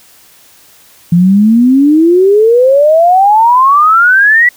sine exponential sweep, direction up, 168.3 to 1975.5 Hz, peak -3 dBFS, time 1.12-4.49 s, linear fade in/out 5 ms, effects white hiss -42 dBFS RMS until 4.56 s

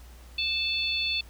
harmonic tone, 878 Hz, A5, 4 cents flat, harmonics 3 / 4 / 5, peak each -29 / -30 / -31 dBFS, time 0.38-1.21 s, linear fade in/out 5 ms, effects added 60 Hz sine -46 dBFS peak until 1.29 s + pink hiss -55 dBFS RMS until 1.29 s

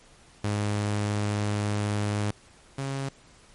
sawtooth tone pair in turn, 103.83 / 136.45 Hz, G#2 / C#3, 0 / -27 cents, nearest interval perfect fourth, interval 473 cents, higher second, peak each -21 / -25 dBFS, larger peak first, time 0.44-2.31 / 2.78-3.09 s, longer first, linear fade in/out 5 ms, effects pink hiss -55 dBFS RMS until 3.54 s + MP3 48 kbps

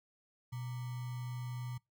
sine tone with sample-and-hold, 123.47 Hz, B2, in tune, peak -38 dBFS, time 0.52-1.78 s, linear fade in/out 10 ms, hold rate 1050 Hz, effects noise-tail reverb RT60 0.2 s tail -24 dB re dry

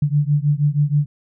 sine beating tone pair, 143.8 / 150.1 Hz, D3 / D3, -36 / +38 cents, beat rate 6.3 Hz, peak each -17 / -18 dBFS, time 0.02-1.06 s, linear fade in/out 5 ms, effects none

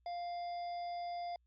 harmonic tone, 698.5 Hz, F5, in tune, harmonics 1 / 3 / 5 / 7, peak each -38 / -56 / -61 / -56 dBFS, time 0.06-1.36 s, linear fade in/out 2 ms, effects added 60 Hz sine -70 dBFS peak until 1.46 s + MP3 64 kbps

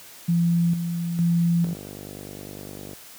sine tone with tremolo, 170.4 Hz, F3, 42 cents flat, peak -17 dBFS, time 0.28-1.74 s, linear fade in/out 10 ms, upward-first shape square, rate 1.1 Hz, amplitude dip 55%
click train, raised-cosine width 2 ms, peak -24 dBFS, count 65, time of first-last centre 1.65-2.933 s, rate 49.9 Hz
effects white hiss -45 dBFS RMS until 3.18 s + high-pass 80 Hz 12 dB/octave

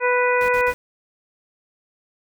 harmonic tone, 493.9 Hz, B4, in tune, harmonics 1 / 2 / 3 / 4 / 5, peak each -19 / -22 / -24 / -25 / -26 dBFS, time 0-0.74 s, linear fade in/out 50 ms
pink noise bursts, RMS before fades -37 dBFS, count 3, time 0.41-0.74 s, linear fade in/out 0 ms, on 74 ms, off 54 ms
effects none

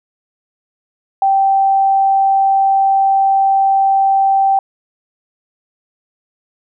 sine tone, 780 Hz, G5, 9 cents flat, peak -9 dBFS, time 1.22-4.59 s, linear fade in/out 2 ms, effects none

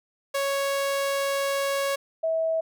sawtooth / sine tone pair in turn, 554.4 / 648.2 Hz, C#5 / E5, 0 / -29 cents, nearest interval minor third, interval 271 cents, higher second, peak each -20 / -22 dBFS, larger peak first, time 0.34-1.96 / 2.23-2.61 s, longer first, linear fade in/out 10 ms, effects none

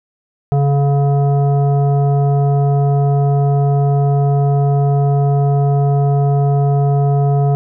sine tone with frequency modulation, 140 Hz, C#3, 18 cents sharp, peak -10 dBFS, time 0.52-7.55 s, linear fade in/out 0 ms, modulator 566 Hz, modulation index 0.59, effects none

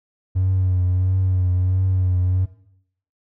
triangle tone with vibrato, 92.5 Hz, F#2, in tune, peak -13 dBFS, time 0.35-2.46 s, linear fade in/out 20 ms, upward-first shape triangle, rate 1.5 Hz, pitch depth 42 cents each way, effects noise-tail reverb RT60 0.7 s tail -17 dB re dry + tanh soft clip ceiling -11 dBFS

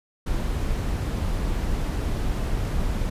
brown noise, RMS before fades -25 dBFS, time 0.26-3.1 s, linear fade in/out 10 ms, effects resampled to 32000 Hz

